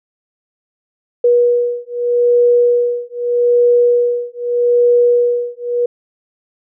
sine beating tone pair, 482.4 / 483.21 Hz, B4 / B4, -41 / -38 cents, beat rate 0.81 Hz, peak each -13 dBFS, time 1.24-5.86 s, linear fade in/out 5 ms, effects none

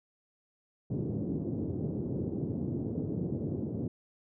pink band-pass noise, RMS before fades -34 dBFS, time 0.9-3.88 s, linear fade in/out 5 ms, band 100 to 400 Hz, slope 24 dB/octave, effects none

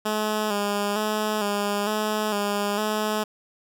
10% pulse tone with vibrato, 208.8 Hz, G#3, 10 cents sharp, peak -15 dBFS, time 0.05-3.24 s, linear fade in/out 10 ms, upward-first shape square, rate 1.1 Hz, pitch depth 41 cents each way, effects none

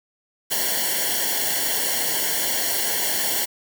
white noise with comb filter, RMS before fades -23 dBFS, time 0.5-3.46 s, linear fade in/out 20 ms, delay 0.8 ms, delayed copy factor -0.9, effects none

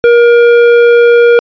sine tone with hard clipping, 473.9 Hz, A#4, 28 cents sharp, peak -4 dBFS, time 0.04-1.39 s, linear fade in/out 0 ms, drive 10 dB, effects resampled to 11025 Hz

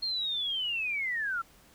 sine linear sweep, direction down, 4279 to 1318.5 Hz, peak -29 dBFS, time 0.02-1.42 s, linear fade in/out 10 ms, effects pink hiss -59 dBFS RMS until 1.74 s

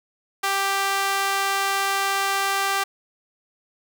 sawtooth tone with high-pass filter, 392.7 Hz, G4, 3 cents sharp, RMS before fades -23 dBFS, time 0.43-2.84 s, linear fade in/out 10 ms, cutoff 1000 Hz, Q 1.2, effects none

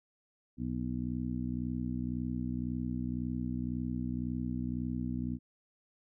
harmonic tone, 61.9 Hz, B1, 5 cents sharp, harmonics 1 / 2 / 3 / 4 / 5, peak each -41 / -39 / -39 / -36 / -44 dBFS, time 0.57-5.39 s, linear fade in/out 50 ms, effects none

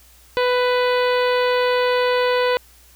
harmonic tone, 496.5 Hz, B4, 9 cents sharp, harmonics 1 / 2 / 3 / 4 / 5 / 6 / 7 / 8 / 9, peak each -17 / -23 / -27 / -29 / -31 / -33 / -34 / -35 / -36 dBFS, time 0.37-2.57 s, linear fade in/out 0 ms, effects added 60 Hz sine -51 dBFS peak until 2.95 s + white hiss -51 dBFS RMS until 2.95 s

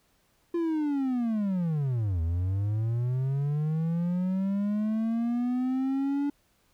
triangle linear two-way sweep, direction down then up, 346 to 80 to 288 Hz, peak -23 dBFS, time 0.54-6.3 s, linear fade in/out 5 ms, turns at 2.21 s, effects pink hiss -68 dBFS RMS until 6.73 s

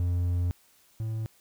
triangle tone pair in turn, 88 / 110.87 Hz, F2 / A2, +14 / +14 cents, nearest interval major third, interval 400 cents, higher second, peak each -22 / -27 dBFS, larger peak first, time 0-0.51 / 1-1.26 s, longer first, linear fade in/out 0 ms, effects white hiss -62 dBFS RMS until 1.4 s

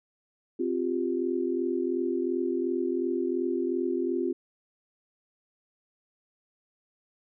sine chord, C suspended fourth, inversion none, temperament equal, 261.6 / 349.2 / 392 Hz, C4 / F4 / G4, 0 / 0 / 0 cents, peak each -31 / -28 / -32 dBFS, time 0.59-4.33 s, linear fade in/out 10 ms, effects none

